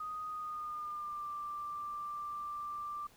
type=tone with pitch glide; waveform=sine; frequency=1244.5 to 1180.8 Hz; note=D#6 to D6; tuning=0 to +9 cents; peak=-38 dBFS; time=0-3.07 s; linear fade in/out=5 ms; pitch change=-91 cents; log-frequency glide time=0.3-1.28 s; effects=pink hiss -63 dBFS RMS until 3.16 s